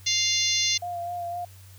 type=harmonic tone; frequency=698.5 Hz; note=F5; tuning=in tune; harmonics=3 / 4 / 5 / 6 / 7 / 8 / 9; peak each=-31 / -31 / -28 / -28 / -31 / -30 / -28 dBFS; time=0.06-0.78 s; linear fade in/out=10 ms
type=tone with vibrato; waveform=sine; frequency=698 Hz; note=F5; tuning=1 cent flat; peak=-29 dBFS; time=0.82-1.45 s; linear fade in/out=5 ms; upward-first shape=sine; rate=3.9 Hz; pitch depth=23 cents each way
effects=added 95 Hz sine -46 dBFS peak until 1.78 s + white hiss -54 dBFS RMS until 1.78 s